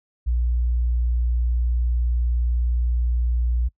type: tone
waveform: sine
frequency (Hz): 59.8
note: A#1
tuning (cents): +45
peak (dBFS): -17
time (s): 0.26-3.69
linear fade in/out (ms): 20
effects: noise-tail reverb RT60 0.1 s tail -24 dB re dry + tanh soft clip ceiling -14 dBFS